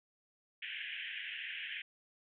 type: band-pass noise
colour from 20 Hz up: white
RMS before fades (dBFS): -43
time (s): 0.62-1.82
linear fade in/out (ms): 5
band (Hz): 1600 to 3200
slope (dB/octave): 96
effects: none